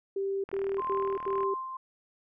sine tone bursts, 392 Hz, G4, in tune, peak -28 dBFS, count 4, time 0.16-1.541 s, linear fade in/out 5 ms, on 280 ms, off 87 ms
click train, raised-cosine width 0.5 ms, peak -28 dBFS, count 38, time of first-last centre 0.49-1.431 s, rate 39.3 Hz
sine tone with tremolo, 1046.5 Hz, C6, in tune, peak -29 dBFS, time 0.78-1.77 s, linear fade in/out 5 ms, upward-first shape sine, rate 1.9 Hz, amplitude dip 55%
effects none

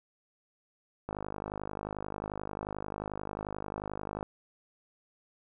click train, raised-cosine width 1 ms, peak -22 dBFS, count 162, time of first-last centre 1.09-4.228 s, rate 51.3 Hz, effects none

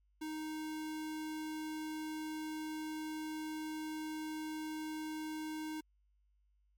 square tone, 311.1 Hz, D#4, in tune, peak -40 dBFS, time 0.21-5.81 s, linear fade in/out 10 ms, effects added 50 Hz sine -70 dBFS peak until 6.77 s + MP3 96 kbps

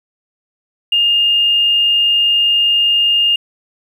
triangle tone, 2825 Hz, F7, 19 cents sharp, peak -6 dBFS, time 0.92-3.36 s, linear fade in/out 5 ms, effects tanh soft clip ceiling -8 dBFS

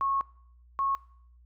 sine tone pair in turn, 1095 / 1095 Hz, C#6 / C#6, -22 / -22 cents, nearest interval unison, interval 0 cents, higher neither, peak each -25 / -25 dBFS, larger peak neither, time 0.01-0.21 / 0.79-0.95 s, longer first, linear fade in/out 0 ms, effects noise-tail reverb RT60 0.7 s tail -22 dB re dry + added 60 Hz sine -54 dBFS peak until 1.45 s

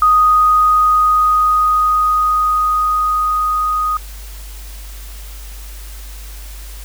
sine tone with level ramp, 1244.5 Hz, D#6, in tune, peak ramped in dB -7 to -14 dBFS, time 0.02-3.97 s, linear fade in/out 2 ms, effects added 50 Hz sine -29 dBFS peak until 6.84 s + white hiss -38 dBFS RMS until 6.84 s

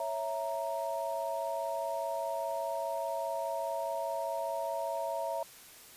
sine chord, A# diminished, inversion first, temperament equal, 554.4 / 659.3 / 932.3 Hz, C#5 / E5 / A#5, 0 / 0 / 0 cents, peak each -38 / -35 / -37 dBFS, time 0-5.43 s, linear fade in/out 2 ms, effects white hiss -53 dBFS RMS until 5.96 s + resampled to 32000 Hz

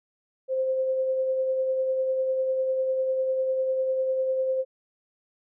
sine tone with tremolo, 523.3 Hz, C5, in tune, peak -21 dBFS, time 0.48-4.65 s, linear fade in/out 50 ms, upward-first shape triangle, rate 10 Hz, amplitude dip 35%, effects none

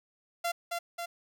sawtooth tone with echo, 687 Hz, F5, 29 cents flat, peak -25 dBFS, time 0.44-0.52 s, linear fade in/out 10 ms, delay 270 ms, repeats 2, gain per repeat -3 dB, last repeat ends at 1.06 s, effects none

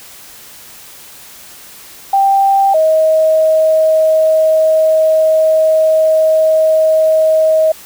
sine tone pair in turn, 786 / 632.6 Hz, G5 / D#5, +4 / +29 cents, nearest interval major third, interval 375 cents, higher first, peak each -7 dBFS, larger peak neither, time 2.13-2.74 / 2.74-7.72 s, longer second, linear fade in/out 5 ms, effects white hiss -36 dBFS RMS until 7.85 s

